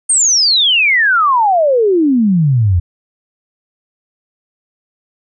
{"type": "exponential sweep", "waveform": "sine", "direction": "down", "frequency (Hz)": [8900, 82.5], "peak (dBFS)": -8, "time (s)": [0.09, 2.8], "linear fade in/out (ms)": 10, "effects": []}